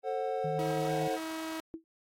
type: chord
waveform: triangle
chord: F# diminished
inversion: first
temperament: just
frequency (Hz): 444 / 532.8 / 740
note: A4 / C5 / F#5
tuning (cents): +16 / +31 / 0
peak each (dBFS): -33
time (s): 0.03-1.19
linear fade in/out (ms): 50
type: tone with tremolo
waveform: sine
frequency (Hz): 156.3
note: D#3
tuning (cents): +8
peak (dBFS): -34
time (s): 0.44-1.08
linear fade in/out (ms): 5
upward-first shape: sine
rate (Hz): 9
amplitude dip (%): 25
type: tone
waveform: sawtooth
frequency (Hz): 320.6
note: E4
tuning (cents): -48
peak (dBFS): -32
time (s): 0.59-1.6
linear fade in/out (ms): 0
type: tone with exponential decay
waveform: sine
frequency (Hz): 325.3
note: E4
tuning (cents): -23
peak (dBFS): -33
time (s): 1.74-1.84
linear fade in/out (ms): 0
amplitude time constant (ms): 21
effects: AAC 48 kbps